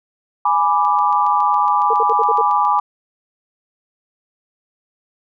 sine chord, G# diminished, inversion none, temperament equal, 830.6 / 987.8 / 1174.7 Hz, G#5 / B5 / D6, 0 / 0 / 0 cents, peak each -17 dBFS, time 0.45-2.8 s, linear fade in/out 5 ms
click train, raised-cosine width 0.2 ms, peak -24 dBFS, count 15, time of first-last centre 0.85-2.789 s, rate 7.22 Hz
sine tone bursts, 453.2 Hz, A#4, 49 cents flat, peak -18 dBFS, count 6, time 1.9-2.415 s, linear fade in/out 5 ms, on 35 ms, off 61 ms
effects none

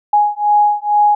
sine beating tone pair, 830.6 / 832.8 Hz, G#5 / G#5, 0 / +5 cents, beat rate 2.2 Hz, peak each -13 dBFS, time 0.13-1.15 s, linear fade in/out 5 ms, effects none

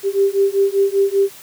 sine beating tone pair, 392 / 397.1 Hz, G4 / G4, 0 / +22 cents, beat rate 5.1 Hz, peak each -16 dBFS, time 0.03-1.3 s, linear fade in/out 50 ms, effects white hiss -40 dBFS RMS until 1.42 s + high-pass 80 Hz 12 dB/octave

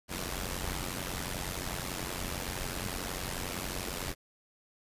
pink noise with amplitude modulation, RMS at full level -33 dBFS, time 0.08-4.15 s, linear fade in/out 50 ms, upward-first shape sine, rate 91 Hz, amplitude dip 80%, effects resampled to 32000 Hz

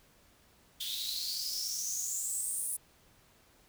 white noise with high-pass filter sweep, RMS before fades -36 dBFS, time 0.8-2.77 s, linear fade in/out 10 ms, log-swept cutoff 3400 to 10000 Hz, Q 8.7, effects pink hiss -64 dBFS RMS until 3.68 s

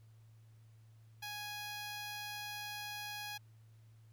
10% pulse tone, 830.6 Hz, G#5, in tune, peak -34 dBFS, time 1.22-3.38 s, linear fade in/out 10 ms, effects added 111 Hz sine -58 dBFS peak until 4.12 s + pink hiss -75 dBFS RMS until 4.12 s

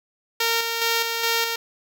5% pulse tone with tremolo, 460.6 Hz, A#4, 21 cents flat, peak -8 dBFS, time 0.4-1.56 s, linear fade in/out 5 ms, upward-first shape square, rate 2.4 Hz, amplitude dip 40%, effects none

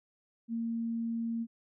sine tone, 230 Hz, A#3, 23 cents flat, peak -31 dBFS, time 0.48-1.47 s, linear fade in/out 50 ms, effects none

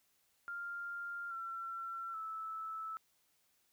sine tone with pitch steps, 1396.9 / 1353.2 / 1310.9 Hz, F6 / E6 / E6, 0 / +45 / -10 cents, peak -40 dBFS, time 0.48-2.97 s, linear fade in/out 0 ms, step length 830 ms, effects white hiss -75 dBFS RMS until 3.72 s

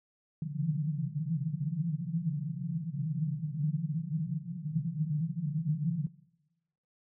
white band-pass noise, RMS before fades -33 dBFS, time 0.42-6.07 s, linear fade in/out 2 ms, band 140 to 170 Hz, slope 96 dB/octave, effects noise-tail reverb RT60 1.0 s tail -21 dB re dry

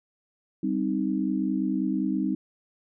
sine chord, C minor, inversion second, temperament equal, 196 / 261.6 / 311.1 Hz, G3 / C4 / Eb4, 0 / 0 / 0 cents, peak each -28 dBFS, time 0.63-2.35 s, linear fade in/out 5 ms, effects none

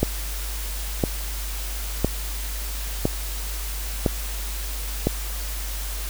click train, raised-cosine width 2 ms, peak -5 dBFS, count 6, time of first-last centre 0.03-5.07 s, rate 0.992 Hz, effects added 50 Hz sine -28 dBFS peak until 6.09 s + white hiss -34 dBFS RMS until 6.09 s

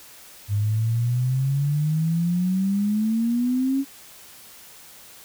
sine exponential sweep, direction up, 100.7 to 277.2 Hz, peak -19 dBFS, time 0.48-3.85 s, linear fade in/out 50 ms, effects white hiss -46 dBFS RMS until 5.24 s

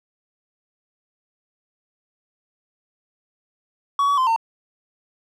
triangle tone with pitch steps, 1125 / 1134 / 1035 / 908 Hz, C#6 / C#6 / C6 / A#5, +25 / +39 / -19 / -46 cents, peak -14 dBFS, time 3.99-4.362 s, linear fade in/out 2 ms, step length 93 ms, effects none

